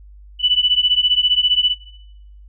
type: beating tone pair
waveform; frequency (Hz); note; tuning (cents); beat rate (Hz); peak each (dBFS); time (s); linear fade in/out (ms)
sine; 2966 / 2981; F#7 / F#7; +4 / +12; 15; -16; 0.39-1.75; 50
effects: noise-tail reverb RT60 0.9 s tail -23 dB re dry + added 50 Hz sine -39 dBFS peak until 2.48 s